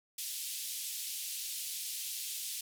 white band-pass noise, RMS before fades -40 dBFS, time 0.18-2.61 s, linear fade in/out 5 ms, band 2800 to 14000 Hz, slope 24 dB/octave, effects none

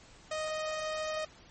sawtooth tone, 622.3 Hz, D#5, in tune, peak -29 dBFS, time 0.31-1.25 s, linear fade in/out 5 ms, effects pink hiss -56 dBFS RMS until 1.5 s + MP3 32 kbps

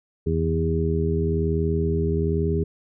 harmonic tone with a mistuned harmonic, 81.1 Hz, E2, 28 cents flat, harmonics 1 / 2 / 3 / 4 / 5, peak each -24 / -25 / -31 / -32 / -25 dBFS, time 0.26-2.64 s, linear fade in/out 10 ms, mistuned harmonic 1, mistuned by +31 cents, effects none

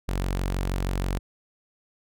sawtooth tone, 46.25 Hz, F#1, in tune, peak -21 dBFS, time 0.08-1.19 s, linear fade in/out 10 ms, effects none

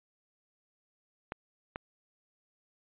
clicks, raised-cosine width 0.5 ms, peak -21 dBFS, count 2, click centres 1.321 / 1.759 s, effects resampled to 8000 Hz

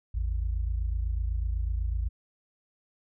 sine tone pair together, 54.39 / 82.41 Hz, A1 / E2, -19 / 0 cents, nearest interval perfect fifth, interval 719 cents, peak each -27 / -33 dBFS, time 0.14-2.09 s, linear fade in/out 10 ms, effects none

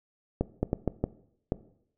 clicks, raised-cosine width 2 ms, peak -12 dBFS, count 6, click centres 0.41 / 0.63 / 0.731 / 0.877 / 1.04 / 1.521 s, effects noise-tail reverb RT60 0.7 s tail -18 dB re dry

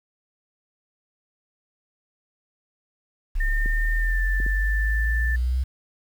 sine exponential sweep, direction up, 34.06 to 65.41 Hz, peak -20 dBFS, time 3.35-5.64 s, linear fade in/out 10 ms
sine tone with pitch glide, 1813 to 1767.5 Hz, A#6 to A6, -49 to +7 cents, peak -26 dBFS, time 3.4-5.36 s, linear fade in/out 5 ms, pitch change -44 cents, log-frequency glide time 3.96-4.22 s
clicks, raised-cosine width 3 ms, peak -22 dBFS, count 3, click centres 3.66 / 4.402 / 4.464 s
effects 8-bit

